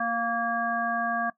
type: harmonic tone with a mistuned harmonic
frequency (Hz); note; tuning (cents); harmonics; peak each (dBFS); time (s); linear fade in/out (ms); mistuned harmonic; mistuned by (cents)
233.1; A#3; 0; 1 / 3 / 5 / 7; -34 / -29 / -30 / -30; 0-1.3; 5; 5; -21
effects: noise-tail reverb RT60 0.1 s tail -18 dB re dry